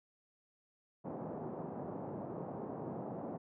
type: band-pass noise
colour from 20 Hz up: pink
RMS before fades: -43 dBFS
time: 1.04-3.38 s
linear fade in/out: 20 ms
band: 140 to 850 Hz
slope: 24 dB/octave
effects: none